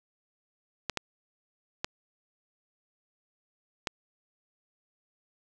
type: clicks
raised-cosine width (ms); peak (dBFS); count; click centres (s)
0.2; -12; 4; 0.897 / 0.973 / 1.845 / 3.872
effects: none